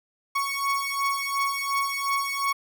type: beating tone pair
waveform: 30% pulse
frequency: 1108.7 / 1111.5 Hz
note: C#6 / C#6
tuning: 0 / +4 cents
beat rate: 2.8 Hz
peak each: -25 dBFS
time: 0.35-2.53 s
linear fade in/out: 10 ms
effects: none